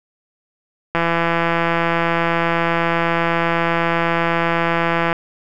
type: click train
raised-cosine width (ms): 0.5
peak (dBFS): -3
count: 703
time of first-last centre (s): 0.95-5.129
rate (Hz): 168
effects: none